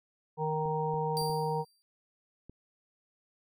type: harmonic tone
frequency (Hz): 155.56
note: D#3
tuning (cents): 0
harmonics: 1 / 3 / 5 / 6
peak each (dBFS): -34 / -33 / -37 / -34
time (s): 0.37-1.65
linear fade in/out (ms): 50
type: clicks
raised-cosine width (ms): 3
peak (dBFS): -35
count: 5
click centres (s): 0.658 / 0.941 / 1.216 / 1.299 / 2.496
type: tone with exponential decay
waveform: sawtooth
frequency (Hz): 4704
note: D8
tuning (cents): +2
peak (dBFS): -30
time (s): 1.17-1.82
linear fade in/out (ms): 0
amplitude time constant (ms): 140
effects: none